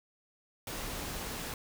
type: noise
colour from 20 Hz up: pink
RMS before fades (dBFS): -39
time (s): 0.67-1.54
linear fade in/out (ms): 2
effects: none